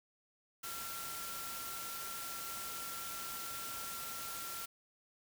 sine tone in noise, 1364 Hz, F6, 41 cents flat, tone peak -47 dBFS, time 0.63-4.66 s, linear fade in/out 10 ms, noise white, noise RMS -44 dBFS, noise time 0.63-4.66 s, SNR -6 dB, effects none

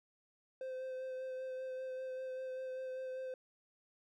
triangle tone with vibrato, 518 Hz, C5, 17 cents flat, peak -38 dBFS, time 0.61-3.34 s, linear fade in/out 2 ms, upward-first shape sine, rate 5.1 Hz, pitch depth 15 cents each way, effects none

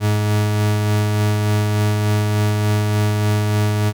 40% pulse tone with tremolo, 105.1 Hz, G#2, 21 cents sharp, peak -13 dBFS, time 0-3.93 s, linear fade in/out 50 ms, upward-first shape sine, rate 3.4 Hz, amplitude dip 25%, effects none

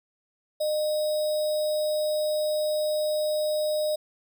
sine tone with sample-and-hold, 610 Hz, D#5, 34 cents flat, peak -23 dBFS, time 0.6-3.96 s, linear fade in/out 10 ms, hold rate 4410 Hz, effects none

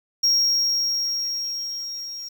triangle tone with level ramp, 5588 Hz, F8, in tune, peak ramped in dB -14 to -31 dBFS, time 0.23-2.29 s, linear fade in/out 10 ms, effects 8-bit

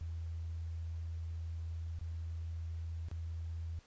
sine tone with dropouts, 82.41 Hz, E2, in tune, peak -38 dBFS, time 0.01-3.79 s, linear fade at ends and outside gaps 0 ms, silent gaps 1.988-2.012 / 3.085-3.114 s, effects pink hiss -65 dBFS RMS until 3.86 s + resampled to 16000 Hz

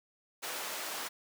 pink high-pass noise, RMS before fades -39 dBFS, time 0.42-1.09 s, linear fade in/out 20 ms, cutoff 580 Hz, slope 12 dB/octave, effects none

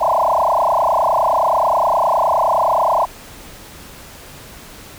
sine tone with frequency modulation, 830.6 Hz, G#5, in tune, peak -12 dBFS, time 0-3.06 s, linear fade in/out 20 ms, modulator 29.6 Hz, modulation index 7.3, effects pink hiss -38 dBFS RMS until 4.98 s

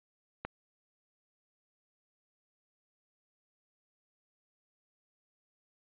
click, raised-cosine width 0.5 ms, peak -21 dBFS, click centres 0.45 s, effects resampled to 8000 Hz

